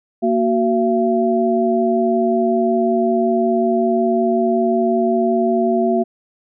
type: tone cluster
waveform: sine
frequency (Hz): 233.7 / 372.2 / 678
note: A#3 / F#4 / E5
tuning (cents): +5 / +10 / +49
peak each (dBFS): -18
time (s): 0.22-6.04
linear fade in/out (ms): 20
effects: none